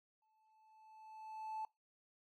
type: tone with exponential growth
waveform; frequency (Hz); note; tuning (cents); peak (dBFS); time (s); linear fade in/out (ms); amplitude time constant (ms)
triangle; 873; A5; -14; -36; 0.22-1.65; 2; 310
effects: noise-tail reverb RT60 0.2 s tail -24 dB re dry + tanh soft clip ceiling -36 dBFS